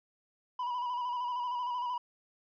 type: tone with vibrato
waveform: triangle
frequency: 981 Hz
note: B5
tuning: 12 cents flat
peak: -30 dBFS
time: 0.59-1.98 s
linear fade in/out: 5 ms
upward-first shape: square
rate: 13 Hz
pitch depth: 36 cents each way
effects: resampled to 11025 Hz